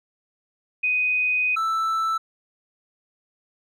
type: tone pair in turn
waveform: sine / triangle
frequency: 2497 / 1322 Hz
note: D#7 / E6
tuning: +6 / +5 cents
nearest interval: major seventh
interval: 1101 cents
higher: first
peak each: -19 dBFS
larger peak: neither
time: 0.83-1.56 / 1.56-2.18 s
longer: first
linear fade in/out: 10 ms
effects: none